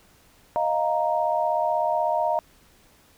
sine chord, Eb suspended second, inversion none, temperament equal, 622.3 / 698.5 / 932.3 Hz, Eb5 / F5 / Bb5, 0 / 0 / 0 cents, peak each -25 dBFS, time 0.56-2.39 s, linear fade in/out 0 ms, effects pink hiss -57 dBFS RMS until 3.17 s

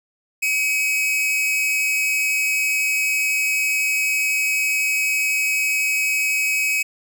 45% pulse tone pair together, 2274 / 2552 Hz, C#7 / D#7, +44 / +43 cents, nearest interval major second, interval 199 cents, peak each -25 / -19 dBFS, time 0.42-6.83 s, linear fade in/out 10 ms, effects none

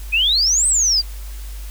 sine exponential two-way sweep, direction up then down, 2448 to 8390 to 4621 Hz, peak -13 dBFS, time 0.12-1.02 s, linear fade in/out 20 ms, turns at 0.67 s, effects added 50 Hz sine -28 dBFS peak until 1.7 s + white hiss -42 dBFS RMS until 1.7 s

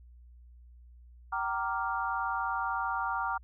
sine chord, G minor seventh, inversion none, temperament equal with one note detuned, 769.6 / 932.3 / 1174.7 / 1396.9 Hz, G5 / Bb5 / D6 / F6, -32 / 0 / 0 / 0 cents, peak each -36 / -34 / -35 / -35 dBFS, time 1.32-3.38 s, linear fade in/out 10 ms, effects added 60 Hz sine -51 dBFS peak until 3.43 s

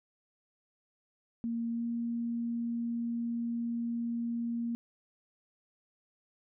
sine tone with pitch glide, 232 to 234.3 Hz, A#3 to A#3, -8 to +9 cents, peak -31 dBFS, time 1.44-4.75 s, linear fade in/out 0 ms, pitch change +17 cents, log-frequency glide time 1.71-1.84 s, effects none

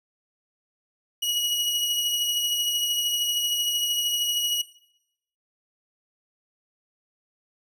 sawtooth beating tone pair, 2907 / 2920 Hz, F#7 / F#7, -31 / -24 cents, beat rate 13 Hz, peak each -21 / -30 dBFS, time 1.22-4.62 s, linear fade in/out 10 ms, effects noise-tail reverb RT60 0.8 s tail -19 dB re dry

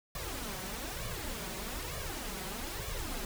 pink noise with flanger, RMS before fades -39 dBFS, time 0.15-3.25 s, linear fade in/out 2 ms, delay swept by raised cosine 1.7 to 5.4 ms, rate 1.1 Hz, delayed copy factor +0.75, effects none

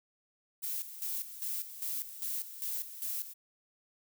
violet noise with tremolo, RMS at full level -36 dBFS, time 0.62-3.34 s, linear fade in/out 20 ms, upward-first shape square, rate 2.5 Hz, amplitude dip 70%, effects none

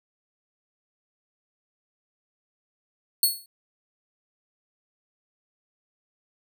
10% pulse tone with exponential decay, 4377 Hz, C#8, 23 cents flat, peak -8 dBFS, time 3.23-3.46 s, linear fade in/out 2 ms, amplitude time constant 50 ms, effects none

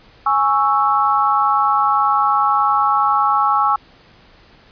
sine chord, C# minor, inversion second, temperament equal, 830.6 / 1108.7 / 1318.5 Hz, G#5 / C#6 / E6, 0 / 0 / 0 cents, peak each -17 dBFS, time 0.26-3.76 s, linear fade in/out 5 ms, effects pink hiss -48 dBFS RMS until 4.71 s + resampled to 11025 Hz

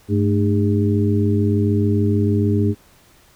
harmonic tone with a mistuned harmonic, 101.3 Hz, G#2, 43 cents flat, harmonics 1 / 2 / 3 / 4, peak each -17 / -20 / -22 / -23 dBFS, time 0.08-2.75 s, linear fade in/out 50 ms, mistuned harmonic 2, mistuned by +120 cents, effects pink hiss -52 dBFS RMS until 3.35 s

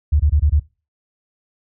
sine tone bursts, 74.2 Hz, D2, 18 cents sharp, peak -11 dBFS, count 5, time 0.12-0.598 s, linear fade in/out 10 ms, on 78 ms, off 22 ms, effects noise-tail reverb RT60 0.3 s tail -20 dB re dry

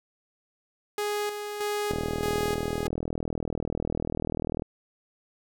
sawtooth tone with tremolo, 415.3 Hz, G#4, in tune, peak -23 dBFS, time 0.98-2.87 s, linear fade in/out 2 ms, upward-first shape square, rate 1.6 Hz, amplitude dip 50%
click train, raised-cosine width 2 ms, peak -16 dBFS, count 110, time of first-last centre 1.91-4.621 s, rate 40.2 Hz
effects none

